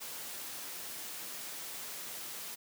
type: noise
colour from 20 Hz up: white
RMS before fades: -43 dBFS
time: 0-2.56 s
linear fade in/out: 20 ms
effects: high-pass 150 Hz 12 dB/octave